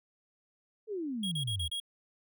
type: exponential sweep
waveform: sine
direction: down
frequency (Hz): 454.1 to 73.42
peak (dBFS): -33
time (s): 0.87-1.7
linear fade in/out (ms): 50
type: tone bursts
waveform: square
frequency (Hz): 3290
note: G#7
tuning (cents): -17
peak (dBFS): -34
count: 5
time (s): 1.23-1.801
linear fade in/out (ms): 5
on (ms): 87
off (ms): 34
effects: none